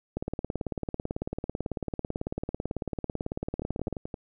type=two click trains; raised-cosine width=2 ms; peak=-17 / -21 dBFS; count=69 / 7; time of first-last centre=0.17-3.927 / 3.62-4.142 s; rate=18.1 / 11.5 Hz; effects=none